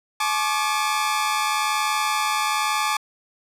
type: tone cluster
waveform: sawtooth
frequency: 855 / 1105 / 1186 Hz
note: A5 / C#6 / D6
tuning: -50 / -6 / +17 cents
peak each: -21 / -24 / -20 dBFS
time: 0.2-2.97 s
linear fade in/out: 5 ms
effects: low-pass 12000 Hz 12 dB/octave